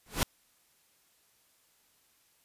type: noise with exponential growth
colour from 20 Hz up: pink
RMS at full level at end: -23 dBFS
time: 0.06-0.23 s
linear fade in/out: 0 ms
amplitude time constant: 36 ms
effects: white hiss -68 dBFS RMS until 2.44 s + resampled to 32000 Hz